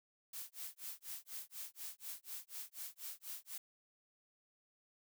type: noise with tremolo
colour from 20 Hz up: blue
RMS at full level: -45 dBFS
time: 0.33-3.58 s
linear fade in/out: 5 ms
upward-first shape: sine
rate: 4.1 Hz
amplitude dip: 100%
effects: none